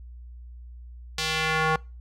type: tone with band-pass filter sweep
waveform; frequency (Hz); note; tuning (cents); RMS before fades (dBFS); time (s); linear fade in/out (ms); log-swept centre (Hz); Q
square; 157.9; D#3; +26; -25; 1.18-1.76; 2; 4400 to 1100; 1.2
effects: noise-tail reverb RT60 0.3 s tail -24 dB re dry + added 60 Hz sine -40 dBFS peak until 2 s